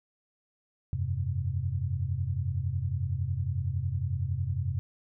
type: chord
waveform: sine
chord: F suspended second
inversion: none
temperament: just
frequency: 87.31 / 98.22 / 130.96 Hz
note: F2 / G2 / C3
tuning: 0 / +4 / +2 cents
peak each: -32 dBFS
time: 0.93-4.79 s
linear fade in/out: 0 ms
effects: none